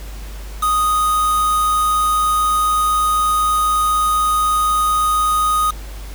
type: tone with quantisation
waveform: triangle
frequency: 1244 Hz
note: D#6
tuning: 1 cent flat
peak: -12 dBFS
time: 0.62-5.71 s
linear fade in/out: 10 ms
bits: 4
effects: added 50 Hz sine -28 dBFS peak until 6.14 s + pink hiss -39 dBFS RMS until 6.14 s